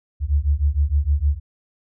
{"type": "beating tone pair", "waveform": "sine", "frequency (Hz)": [69.3, 75.8], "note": ["C#2", "D#2"], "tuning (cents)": [0, -45], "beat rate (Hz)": 6.5, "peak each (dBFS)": -19, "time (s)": [0.2, 1.4], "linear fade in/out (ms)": 50, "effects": []}